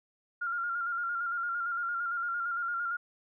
sine tone with vibrato, 1396.9 Hz, F6, in tune, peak -30 dBFS, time 0.41-2.97 s, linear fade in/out 10 ms, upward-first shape square, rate 8.8 Hz, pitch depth 33 cents each way, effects none

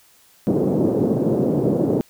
white band-pass noise, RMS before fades -19 dBFS, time 0.47-2.01 s, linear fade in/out 0 ms, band 130 to 450 Hz, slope 24 dB/octave, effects white hiss -54 dBFS RMS until 2.09 s

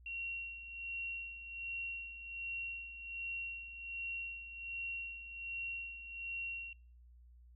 sine tone with tremolo, 2741 Hz, F7, 33 cents flat, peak -38 dBFS, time 0.06-6.73 s, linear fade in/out 2 ms, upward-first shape sine, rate 1.3 Hz, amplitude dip 65%, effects noise-tail reverb RT60 0.5 s tail -26 dB re dry + added 60 Hz sine -57 dBFS peak until 7.55 s

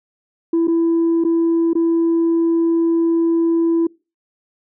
sine tone with dropouts, 332.8 Hz, E4, 17 cents sharp, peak -11 dBFS, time 0.53-3.87 s, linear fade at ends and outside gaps 5 ms, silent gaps 0.673-0.68 / 1.24-1.248 / 1.733-1.752 s, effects noise-tail reverb RT60 0.3 s tail -26 dB re dry + tanh soft clip ceiling -11 dBFS

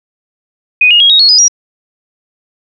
sine tone with pitch steps, 2489 / 2859 / 3284 / 3773 / 4334 / 4978 / 5718 Hz, D#7 / F7 / G#7 / A#7 / C#8 / D#8 / F8, 0 / +40 / -20 / +20 / -40 / 0 / +40 cents, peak -3 dBFS, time 0.81-1.482 s, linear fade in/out 5 ms, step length 96 ms, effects none

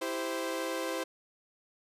sawtooth chord, C major, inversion first, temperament equal with one note detuned, 329.6 / 392 / 520.2 Hz, E4 / G4 / C5, 0 / 0 / -10 cents, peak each -33 / -36 / -31 dBFS, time 0.01-1.04 s, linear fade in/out 10 ms, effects resampled to 32000 Hz

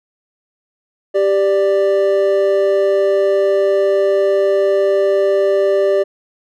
triangle tone pair together, 393.1 / 589 Hz, G4 / D5, +5 / +5 cents, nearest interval perfect fifth, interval 700 cents, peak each -12 dBFS, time 1.14-6.04 s, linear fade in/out 20 ms, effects none

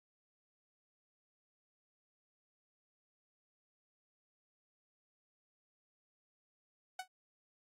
sawtooth tone with exponential decay, 745 Hz, F#5, 12 cents sharp, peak -33 dBFS, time 6.99-7.08 s, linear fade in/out 5 ms, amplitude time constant 18 ms, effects low-pass 12000 Hz 12 dB/octave + AAC 48 kbps

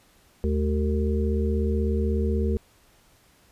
harmonic tone with a mistuned harmonic, 76.3 Hz, D#2, 33 cents flat, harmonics 1 / 3 / 5 / 6, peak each -23 / -28 / -30 / -31 dBFS, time 0.44-2.57 s, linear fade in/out 0 ms, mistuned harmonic 3, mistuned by -110 cents, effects pink hiss -59 dBFS RMS until 3.51 s + resampled to 32000 Hz

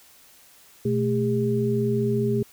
sine tone cluster, 123.9 / 218.8 / 404.4 Hz, B2 / A3 / G#4, +6 / -9 / -46 cents, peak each -25 / -25 / -24 dBFS, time 0.85-2.43 s, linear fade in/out 5 ms, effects white hiss -53 dBFS RMS until 2.52 s

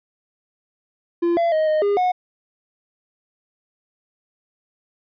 triangle tone with pitch steps, 343 / 678 / 626 / 618 / 406.2 / 729 Hz, F4 / E5 / D#5 / D#5 / G#4 / F#5, -31 / +49 / +10 / -12 / -38 / -26 cents, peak -14 dBFS, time 1.22-2.12 s, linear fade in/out 10 ms, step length 150 ms, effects resampled to 11025 Hz

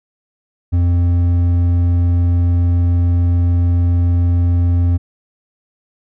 triangle tone with hard clipping, 87.31 Hz, F2, in tune, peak -12 dBFS, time 0.72-4.98 s, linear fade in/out 20 ms, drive 9 dB, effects none

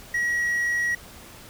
triangle tone, 1911 Hz, A#6, 43 cents sharp, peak -20 dBFS, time 0.14-0.95 s, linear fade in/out 5 ms, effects pink hiss -45 dBFS RMS until 1.49 s

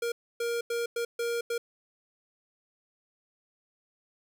square tone bursts at uneven times, 470 Hz, A#4, 14 cents sharp, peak -29 dBFS, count 6, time 0.02-0.12 / 0.4-0.61 / 0.7-0.86 / 0.96-1.05 / 1.19-1.41 / 1.5-1.58 s, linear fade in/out 5 ms, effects none

